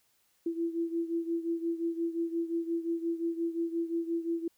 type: beating tone pair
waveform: sine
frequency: 333.2 / 338.9 Hz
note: E4 / E4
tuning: +19 / +48 cents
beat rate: 5.7 Hz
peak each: -31 / -35 dBFS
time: 0.46-4.48 s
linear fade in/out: 5 ms
effects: white hiss -71 dBFS RMS until 4.57 s